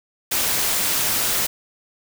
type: noise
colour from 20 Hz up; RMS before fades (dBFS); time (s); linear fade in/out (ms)
white; -21; 0.31-1.47; 10
effects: none